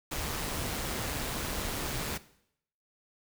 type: noise with amplitude modulation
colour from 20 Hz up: pink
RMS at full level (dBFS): -33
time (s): 0.11-2.18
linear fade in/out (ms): 10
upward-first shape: sine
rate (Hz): 148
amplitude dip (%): 35
effects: noise-tail reverb RT60 0.7 s tail -17 dB re dry